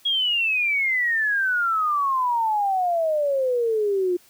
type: exponential sweep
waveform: sine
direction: down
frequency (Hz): 3322 to 349.2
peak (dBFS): -19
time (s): 0.05-4.17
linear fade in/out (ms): 10
effects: white hiss -55 dBFS RMS until 4.29 s